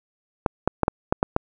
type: clicks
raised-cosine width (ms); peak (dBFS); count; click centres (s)
1; -4; 7; 0.462 / 0.676 / 0.833 / 0.881 / 1.125 / 1.229 / 1.364
effects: none